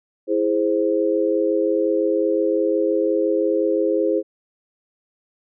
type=chord; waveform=sine; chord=E augmented; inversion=none; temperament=equal; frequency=329.6 / 415.3 / 523.3 Hz; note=E4 / G#4 / B#4; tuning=0 / 0 / 0 cents; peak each=-21 dBFS; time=0.27-4.23 s; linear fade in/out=50 ms; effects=none